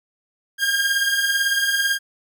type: beating tone pair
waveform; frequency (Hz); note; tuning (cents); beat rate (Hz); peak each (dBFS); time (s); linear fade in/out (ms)
sawtooth; 1602 / 1620; G6 / G#6; +37 / -43; 18; -20 / -16; 0.58-1.99; 50
effects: none